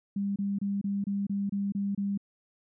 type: tone bursts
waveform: sine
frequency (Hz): 199.7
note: G3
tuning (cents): +32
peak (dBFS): -27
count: 9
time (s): 0.16-2.176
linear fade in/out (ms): 5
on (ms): 200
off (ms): 27
effects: none